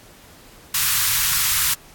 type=band-stop noise; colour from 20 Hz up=white; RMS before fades=-19 dBFS; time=0.74-1.74 s; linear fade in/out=5 ms; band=150 to 1000 Hz; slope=48 dB/octave; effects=pink hiss -47 dBFS RMS until 1.94 s + AAC 64 kbps